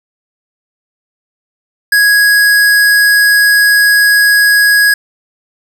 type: tone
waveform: square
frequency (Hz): 1661.2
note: G#6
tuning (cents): 0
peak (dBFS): -6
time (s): 1.92-4.94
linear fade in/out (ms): 5
effects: none

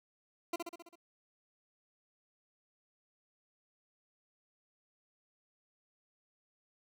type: tone with echo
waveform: 20% pulse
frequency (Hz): 341.2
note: F4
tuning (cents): -40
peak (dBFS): -28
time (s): 0.53-0.56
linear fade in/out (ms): 5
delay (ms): 66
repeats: 6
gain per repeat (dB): -4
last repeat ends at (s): 0.956
effects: none

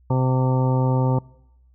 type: harmonic tone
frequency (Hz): 129.2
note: C3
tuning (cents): -21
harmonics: 1 / 2 / 3 / 4 / 5 / 6 / 7 / 9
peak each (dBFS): -18 / -26 / -30 / -28 / -37 / -36 / -28 / -37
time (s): 0.1-1.19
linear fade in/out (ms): 5
effects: noise-tail reverb RT60 0.9 s tail -24 dB re dry + added 62 Hz sine -52 dBFS peak until 1.74 s

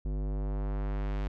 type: tone with low-pass filter sweep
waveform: square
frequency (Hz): 50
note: G1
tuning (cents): +35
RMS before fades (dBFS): -32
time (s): 0.05-1.28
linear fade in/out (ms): 5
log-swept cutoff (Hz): 380 to 3400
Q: 0.74
effects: none

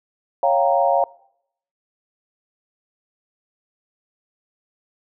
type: chord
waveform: sine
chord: G half-diminished seventh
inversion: second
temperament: equal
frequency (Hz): 554.4 / 698.5 / 784 / 932.3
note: Db5 / F5 / G5 / Bb5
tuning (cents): 0 / 0 / 0 / 0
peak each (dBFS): -19 / -18 / -22 / -22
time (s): 0.43-1.04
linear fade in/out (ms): 2
effects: noise-tail reverb RT60 0.7 s tail -22 dB re dry

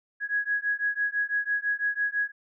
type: beating tone pair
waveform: sine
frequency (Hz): 1661.2 / 1667.2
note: G#6 / G#6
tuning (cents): 0 / +6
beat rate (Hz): 6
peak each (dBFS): -28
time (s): 0.2-2.32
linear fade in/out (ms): 50
effects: none

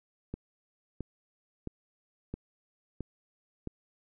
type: click train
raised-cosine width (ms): 3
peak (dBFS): -23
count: 6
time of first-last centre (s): 0.34-3.673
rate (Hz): 1.5
effects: none

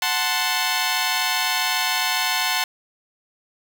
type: chord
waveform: 10% pulse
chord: F# diminished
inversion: none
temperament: equal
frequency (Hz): 740 / 880 / 1046.5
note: F#5 / A5 / C6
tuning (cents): 0 / 0 / 0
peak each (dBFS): -16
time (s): 0.02-2.64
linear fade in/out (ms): 2
effects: none

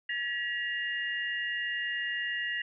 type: tone cluster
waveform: sine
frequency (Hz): 1714 / 1923 / 2822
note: A6 / B6 / F7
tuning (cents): -46 / -47 / +17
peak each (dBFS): -38 / -32 / -37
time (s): 0.09-2.62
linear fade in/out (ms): 5
effects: none

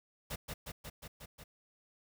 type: noise with echo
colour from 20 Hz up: pink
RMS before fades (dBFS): -40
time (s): 0.3-0.36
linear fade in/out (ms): 10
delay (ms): 180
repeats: 6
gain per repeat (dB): -2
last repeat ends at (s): 1.44
effects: none

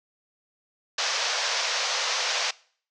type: band-pass noise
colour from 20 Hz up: white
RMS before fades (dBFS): -27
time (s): 0.98-2.51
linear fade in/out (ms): 5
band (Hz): 480 to 6200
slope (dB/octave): 48
effects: noise-tail reverb RT60 0.5 s tail -22 dB re dry

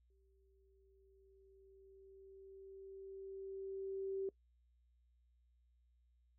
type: tone with exponential growth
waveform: sine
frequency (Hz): 387.5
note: G4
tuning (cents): -20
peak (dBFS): -37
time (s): 0.1-4.29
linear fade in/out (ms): 2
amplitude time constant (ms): 910
effects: noise-tail reverb RT60 0.1 s tail -22 dB re dry + added 60 Hz sine -70 dBFS peak until 6.38 s

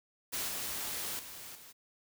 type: noise with level steps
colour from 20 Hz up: white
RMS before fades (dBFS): -36 / -38 / -47 / -53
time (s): 0.32-1.73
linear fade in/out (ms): 20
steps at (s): 0.48 / 1.19 / 1.55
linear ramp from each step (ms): 2
effects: none

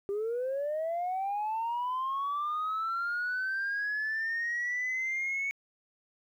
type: linear sweep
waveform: sine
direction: up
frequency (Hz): 392 to 2228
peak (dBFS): -28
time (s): 0.09-5.51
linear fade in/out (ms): 0
effects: tanh soft clip ceiling -27 dBFS + 11-bit

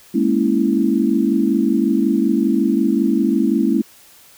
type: chord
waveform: sine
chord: A# half-diminished seventh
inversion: third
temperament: equal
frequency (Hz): 207.7 / 233.1 / 277.2 / 329.6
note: G#3 / A#3 / C#4 / E4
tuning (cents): 0 / 0 / 0 / 0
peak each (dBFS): -19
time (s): 0.14-3.82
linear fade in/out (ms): 10
effects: white hiss -47 dBFS RMS until 4.37 s

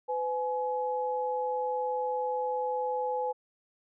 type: tone pair together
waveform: sine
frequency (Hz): 504 / 844.9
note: B4 / G#5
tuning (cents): +35 / +30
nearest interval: major sixth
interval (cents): 895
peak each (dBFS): -31 / -31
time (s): 0.08-3.33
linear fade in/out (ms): 20
effects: none

